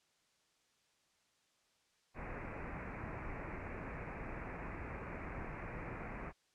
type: low-pass noise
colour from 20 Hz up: pink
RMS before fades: -45 dBFS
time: 2.14-6.33 s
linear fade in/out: 50 ms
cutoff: 2500 Hz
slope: 96 dB/octave
effects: white hiss -75 dBFS RMS until 6.54 s + low-pass 7000 Hz 12 dB/octave